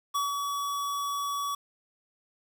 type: tone with ADSR envelope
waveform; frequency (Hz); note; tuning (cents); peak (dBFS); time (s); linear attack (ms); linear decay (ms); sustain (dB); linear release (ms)
square; 1136; C#6; +42; -26; 0.14-1.55; 16; 160; -4; 5
effects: 9-bit